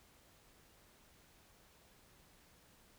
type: silence
effects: pink hiss -66 dBFS RMS until 2.98 s